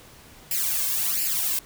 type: noise with flanger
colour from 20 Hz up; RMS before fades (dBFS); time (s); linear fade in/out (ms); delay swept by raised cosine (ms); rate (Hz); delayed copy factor
blue; -25; 0.51-1.59; 2; 0.4 to 1.9; 1.4; +0.85
effects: pink hiss -49 dBFS RMS until 1.65 s